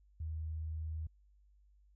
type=tone; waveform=sine; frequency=79.1 Hz; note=D#2; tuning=29 cents sharp; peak=-37 dBFS; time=0.2-1.07 s; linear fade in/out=5 ms; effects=added 50 Hz sine -63 dBFS peak until 1.95 s